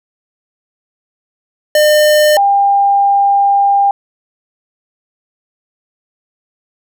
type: tone pair in turn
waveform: square / sine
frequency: 604 / 799.6 Hz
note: D5 / G5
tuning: +48 / +34 cents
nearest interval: perfect fourth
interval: 486 cents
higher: second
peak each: -7 dBFS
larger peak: neither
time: 1.75-2.37 / 2.37-3.91 s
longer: second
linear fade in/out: 2 ms
effects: none